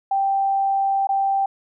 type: tone with dropouts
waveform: sine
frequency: 784 Hz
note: G5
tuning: in tune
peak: -17 dBFS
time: 0.11-1.46 s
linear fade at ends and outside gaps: 5 ms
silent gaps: 1.071-1.09 s
effects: none